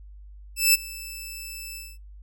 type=tone with ADSR envelope; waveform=10% pulse; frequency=2637 Hz; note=E7; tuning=in tune; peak=-5 dBFS; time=0.56-1.98 s; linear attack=180 ms; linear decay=21 ms; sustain=-22 dB; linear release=220 ms; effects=noise-tail reverb RT60 0.2 s tail -26 dB re dry + added 50 Hz sine -42 dBFS peak until 2.22 s